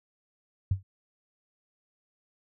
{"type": "tone with exponential decay", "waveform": "sine", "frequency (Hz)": 95.7, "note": "G2", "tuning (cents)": -41, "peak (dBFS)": -19, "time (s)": [0.71, 0.83], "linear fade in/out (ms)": 5, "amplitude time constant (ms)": 25, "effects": []}